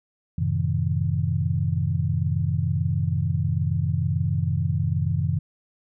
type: chord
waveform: sine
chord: F# diminished seventh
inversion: none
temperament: just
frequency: 92.5 / 111 / 133.2 / 159.84 Hz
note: F#2 / A2 / C3 / Eb3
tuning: 0 / +16 / +31 / +47 cents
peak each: -25 / -29 / -26 / -26 dBFS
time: 0.38-5.39 s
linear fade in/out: 5 ms
effects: none